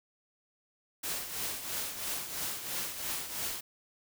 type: noise with tremolo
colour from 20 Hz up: white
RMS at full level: -34 dBFS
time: 1.03-3.61 s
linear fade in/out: 10 ms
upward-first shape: triangle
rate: 3 Hz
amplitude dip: 65%
effects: none